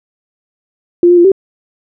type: tone with pitch steps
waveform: sine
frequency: 348.6 / 353.1 / 345.4 / 386.3 Hz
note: F4 / F4 / F4 / G4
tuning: -3 / +19 / -19 / -25 cents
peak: -3 dBFS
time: 1.03-1.318 s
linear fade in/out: 2 ms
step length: 72 ms
effects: none